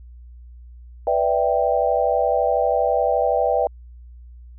sine chord, E minor seventh, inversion second, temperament equal, 493.9 / 587.3 / 659.3 / 784 Hz, B4 / D5 / E5 / G5, 0 / 0 / 0 / 0 cents, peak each -22 dBFS, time 1.07-3.67 s, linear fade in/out 2 ms, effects added 60 Hz sine -39 dBFS peak until 4.58 s

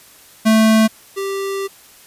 square tone pair in turn, 220 / 392 Hz, A3 / G4, 0 / 0 cents, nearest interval minor seventh, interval 1000 cents, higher second, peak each -10 / -21 dBFS, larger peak first, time 0.45-0.88 / 1.16-1.68 s, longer second, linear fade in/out 20 ms, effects white hiss -45 dBFS RMS until 2.06 s + resampled to 32000 Hz

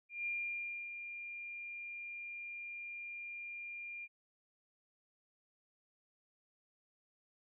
sine tone with ADSR envelope, 2400 Hz, D7, 37 cents sharp, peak -35 dBFS, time 0.09-4.08 s, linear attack 170 ms, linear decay 630 ms, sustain -8 dB, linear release 42 ms, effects none

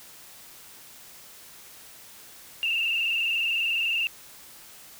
sine tone with vibrato, 2725 Hz, F7, 43 cents flat, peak -23 dBFS, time 2.63-4.07 s, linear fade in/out 0 ms, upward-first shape square, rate 20 Hz, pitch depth 46 cents each way, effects white hiss -48 dBFS RMS until 4.99 s

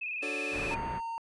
sine tone with vibrato, 2524 Hz, D#7, 24 cents sharp, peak -33 dBFS, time 0.01-0.76 s, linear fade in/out 10 ms, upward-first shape square, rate 20 Hz, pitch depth 52 cents each way
sawtooth chord, D major seventh, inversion none, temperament just, 293.7 / 367.1 / 440.5 / 550.6 Hz, D4 / F#4 / A4 / C#5, 0 / -14 / +2 / -12 cents, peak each -36 / -39 / -36 / -38 dBFS, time 0.22-0.75 s, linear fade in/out 10 ms
pink low-pass noise, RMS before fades -39 dBFS, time 0.51-1.01 s, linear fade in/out 50 ms, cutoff 2200 Hz, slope 24 dB/octave
triangle tone, 917 Hz, A#5, 29 cents flat, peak -32 dBFS, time 0.71-1.18 s, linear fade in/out 0 ms
effects resampled to 24000 Hz

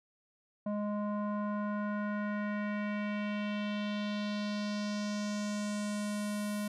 square tone with low-pass filter sweep, 207.7 Hz, G#3, in tune, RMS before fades -35 dBFS, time 0.66-6.68 s, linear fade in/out 5 ms, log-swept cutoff 800 to 12000 Hz, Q 2.2, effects none

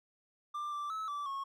triangle tone with pitch steps, 1186 / 1173 / 1298 / 1161 / 1095 Hz, D6 / D6 / E6 / D6 / C#6, +17 / -2 / -27 / -20 / -22 cents, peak -34 dBFS, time 0.54-1.44 s, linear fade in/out 10 ms, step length 180 ms, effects none

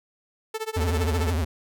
sawtooth tone with tremolo, 440 Hz, A4, in tune, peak -22 dBFS, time 0.54-1.33 s, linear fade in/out 5 ms, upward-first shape sine, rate 15 Hz, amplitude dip 95%
square tone with vibrato, 82.41 Hz, E2, in tune, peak -23 dBFS, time 0.76-1.45 s, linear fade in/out 10 ms, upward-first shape triangle, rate 13 Hz, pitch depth 200 cents each way
effects none

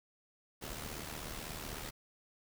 pink noise with amplitude modulation, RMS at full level -41 dBFS, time 0.61-1.91 s, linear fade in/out 20 ms, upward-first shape sine, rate 76.1 Hz, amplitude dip 60%, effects none

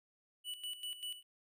square tone with tremolo, 2960 Hz, F#7, in tune, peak -40 dBFS, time 0.44-1.23 s, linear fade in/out 50 ms, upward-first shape square, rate 5.1 Hz, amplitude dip 70%, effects none

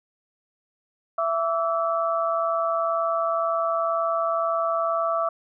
sine tone cluster, 666 / 1153 / 1315 Hz, E5 / D6 / E6, +18 / -32 / -5 cents, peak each -24 / -26 / -28 dBFS, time 1.18-5.29 s, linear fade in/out 5 ms, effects none

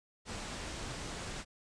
pink low-pass noise, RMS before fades -42 dBFS, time 0.25-1.45 s, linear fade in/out 50 ms, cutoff 8900 Hz, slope 48 dB/octave, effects none

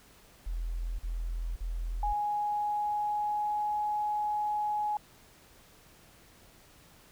sine tone bursts, 41.99 Hz, E1, 33 cents sharp, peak -31 dBFS, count 3, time 0.46-2.134 s, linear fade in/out 10 ms, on 530 ms, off 42 ms
sine tone with pitch glide, 830.6 to 839.3 Hz, G#5 to G#5, 0 to +18 cents, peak -28 dBFS, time 2.03-4.97 s, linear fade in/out 2 ms, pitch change +18 cents, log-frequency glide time 2.19-3.83 s
effects pink hiss -58 dBFS RMS until 7.11 s

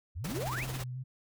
sine exponential sweep, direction up, 69.3 to 2960 Hz, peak -35 dBFS, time 0.15-0.65 s, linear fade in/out 20 ms
pink noise with tremolo, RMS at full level -38 dBFS, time 0.24-0.84 s, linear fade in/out 5 ms, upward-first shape triangle, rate 18 Hz, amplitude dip 60%
sine tone with vibrato, 127.4 Hz, C3, 46 cents flat, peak -36 dBFS, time 0.33-1.04 s, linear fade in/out 20 ms, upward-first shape square, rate 3.2 Hz, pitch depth 28 cents each way
effects none

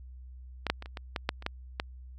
clicks, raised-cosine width 0.3 ms, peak -14 / -9 / -25 / -28 / -22 / -15 / -10 / -29 / -14 / -13 dBFS, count 10, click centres 0.667 / 0.7 / 0.824 / 0.859 / 0.972 / 1.162 / 1.291 / 1.424 / 1.464 / 1.799 s, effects added 63 Hz sine -44 dBFS peak until 2.18 s

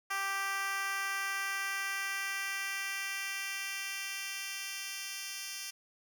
10% pulse tone with high-pass filter sweep, 392 Hz, G4, in tune, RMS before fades -37 dBFS, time 0.1-5.71 s, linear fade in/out 10 ms, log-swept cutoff 1100 to 3800 Hz, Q 1.3, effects none

